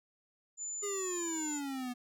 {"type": "tone", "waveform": "sine", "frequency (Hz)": 7040, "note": "A8", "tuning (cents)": 0, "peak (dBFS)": -37, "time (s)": [0.57, 1.61], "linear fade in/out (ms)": 50}
{"type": "exponential sweep", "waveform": "square", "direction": "down", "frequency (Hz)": [415.3, 242.8], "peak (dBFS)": -37, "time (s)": [0.82, 1.94], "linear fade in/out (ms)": 20}
{"effects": []}